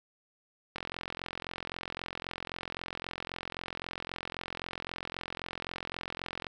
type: click train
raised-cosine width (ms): 0.3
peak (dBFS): -20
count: 251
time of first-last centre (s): 0.76-6.468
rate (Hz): 43.8
effects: none

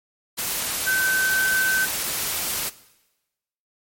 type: tone in noise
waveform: sine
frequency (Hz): 1535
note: G6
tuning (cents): -37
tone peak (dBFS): -19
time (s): 0.86-1.86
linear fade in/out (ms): 20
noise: white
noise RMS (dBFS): -26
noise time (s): 0.37-2.7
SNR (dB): +4
effects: noise-tail reverb RT60 1.0 s tail -18 dB re dry + MP3 64 kbps

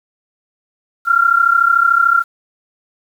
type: tone pair together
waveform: sine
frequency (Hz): 1363.4 / 1396.9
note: F6 / F6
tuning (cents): -42 / 0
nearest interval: unison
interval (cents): 42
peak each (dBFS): -12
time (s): 1.05-2.24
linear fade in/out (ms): 50
effects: 7-bit

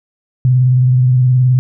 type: tone with vibrato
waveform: sine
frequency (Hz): 126.9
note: B2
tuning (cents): +47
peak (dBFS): -7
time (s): 0.45-1.59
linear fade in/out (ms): 0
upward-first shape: triangle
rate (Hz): 19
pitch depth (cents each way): 55
effects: none

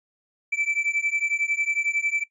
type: beating tone pair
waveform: triangle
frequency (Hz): 2317 / 2328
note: D7 / D7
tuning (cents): -24 / -16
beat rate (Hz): 11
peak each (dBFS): -24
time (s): 0.52-2.24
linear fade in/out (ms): 10
effects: noise-tail reverb RT60 0.1 s tail -19 dB re dry + resampled to 24000 Hz

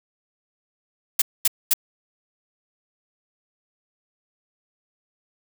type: noise bursts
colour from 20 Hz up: blue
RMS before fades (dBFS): -17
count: 3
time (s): 1.19-1.737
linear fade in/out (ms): 5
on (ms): 29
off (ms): 230
effects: none

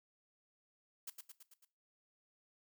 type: noise with echo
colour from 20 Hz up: blue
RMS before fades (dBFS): -45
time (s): 1.07-1.1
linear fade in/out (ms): 5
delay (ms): 110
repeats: 5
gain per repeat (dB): -4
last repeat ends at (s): 1.65
effects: noise-tail reverb RT60 0.3 s tail -17 dB re dry

